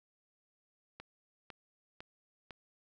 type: click train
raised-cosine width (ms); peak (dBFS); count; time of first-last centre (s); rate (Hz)
0.3; -30; 4; 1-2.508; 1.99
effects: none